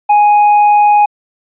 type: tone with hard clipping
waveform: sine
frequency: 830.6 Hz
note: G#5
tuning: in tune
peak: -6 dBFS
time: 0.09-1.06 s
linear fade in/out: 10 ms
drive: 3 dB
effects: resampled to 8000 Hz